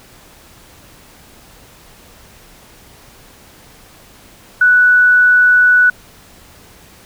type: tone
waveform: sine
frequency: 1480 Hz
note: F#6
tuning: in tune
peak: -6 dBFS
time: 4.61-5.9 s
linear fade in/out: 5 ms
effects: pink hiss -43 dBFS RMS until 7.05 s